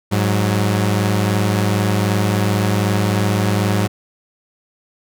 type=tone pair together; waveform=sawtooth; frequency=103.83 / 185 Hz; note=G#2 / F#3; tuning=0 / 0 cents; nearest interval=minor seventh; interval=1000 cents; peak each=-12 / -16 dBFS; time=0.11-3.88 s; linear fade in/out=20 ms; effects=none